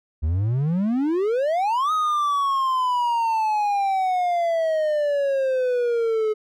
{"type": "exponential two-way sweep", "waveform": "triangle", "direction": "up then down", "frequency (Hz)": [72.9, 1268, 425.9], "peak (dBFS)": -17, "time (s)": [0.22, 6.34], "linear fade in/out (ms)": 20, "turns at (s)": 1.92, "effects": []}